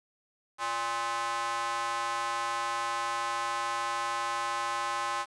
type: tone with high-pass filter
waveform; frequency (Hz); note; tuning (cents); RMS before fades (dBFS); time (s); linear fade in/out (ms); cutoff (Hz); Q
square; 116.54; A#2; 0; -32; 0.58-5.26; 50; 1000; 3.2
effects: resampled to 22050 Hz + 9-bit